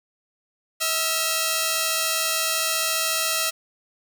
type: tone pair together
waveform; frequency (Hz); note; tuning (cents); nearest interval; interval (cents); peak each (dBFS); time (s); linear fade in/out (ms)
5% pulse; 643.4 / 1361; E5 / F6; -42 / -45; octave + minor second; 1297; -13; 0.8-3.51; 20
effects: none